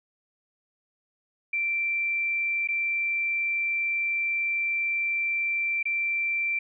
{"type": "tone with dropouts", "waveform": "sine", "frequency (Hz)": 2349, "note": "D7", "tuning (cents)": 0, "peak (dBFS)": -24, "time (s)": [1.53, 6.59], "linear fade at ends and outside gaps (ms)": 5, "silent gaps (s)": [[2.675, 2.686], [5.829, 5.854]], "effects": []}